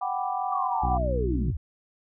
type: chord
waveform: sine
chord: G major seventh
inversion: third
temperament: equal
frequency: 740 / 784 / 987.8 / 1174.7 Hz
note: F#5 / G5 / B5 / D6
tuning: 0 / 0 / 0 / 0 cents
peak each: -30 / -30 / -34 / -34 dBFS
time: 0.01-0.98 s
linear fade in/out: 10 ms
type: linear sweep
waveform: sine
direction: down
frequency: 1174.7 to 55 Hz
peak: -27 dBFS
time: 0.52-1.57 s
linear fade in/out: 5 ms
type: harmonic tone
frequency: 61.74 Hz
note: B1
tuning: in tune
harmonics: 1 / 2 / 3 / 4 / 5 / 6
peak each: -26 / -32 / -36 / -38 / -40 / -42 dBFS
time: 0.82-1.52 s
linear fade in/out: 20 ms
effects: none